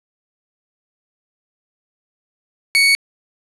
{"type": "tone", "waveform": "30% pulse", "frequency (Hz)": 2228, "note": "C#7", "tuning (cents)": 8, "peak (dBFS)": -8, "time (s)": [2.75, 2.95], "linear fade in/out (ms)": 0, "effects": ["resampled to 24000 Hz", "7-bit"]}